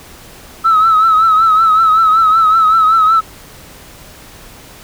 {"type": "tone with vibrato", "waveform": "sine", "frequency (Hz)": 1300, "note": "E6", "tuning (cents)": -24, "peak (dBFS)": -5, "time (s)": [0.64, 3.21], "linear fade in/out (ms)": 20, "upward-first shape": "triangle", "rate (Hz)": 5.3, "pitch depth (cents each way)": 68, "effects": ["tanh soft clip ceiling -3 dBFS", "pink hiss -37 dBFS RMS until 4.83 s"]}